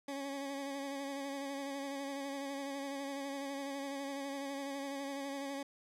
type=tone with vibrato; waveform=20% pulse; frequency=277.2 Hz; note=C#4; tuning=in tune; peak=-34 dBFS; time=0.08-5.63 s; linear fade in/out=5 ms; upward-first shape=sine; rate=12 Hz; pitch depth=30 cents each way; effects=low-pass 11000 Hz 12 dB/octave